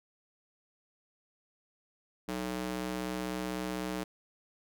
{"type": "tone with high-pass filter", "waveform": "square", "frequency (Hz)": 62, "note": "B1", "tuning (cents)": 7, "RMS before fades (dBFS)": -36, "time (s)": [2.28, 4.04], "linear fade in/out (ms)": 10, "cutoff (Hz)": 240, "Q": 1.1, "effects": []}